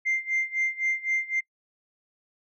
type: tone with tremolo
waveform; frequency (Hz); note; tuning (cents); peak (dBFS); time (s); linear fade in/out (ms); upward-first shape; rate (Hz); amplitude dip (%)
sine; 2093; C7; 0; -20; 0.05-1.41; 20; sine; 3.9; 90
effects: noise-tail reverb RT60 0.1 s tail -25 dB re dry + tanh soft clip ceiling -19 dBFS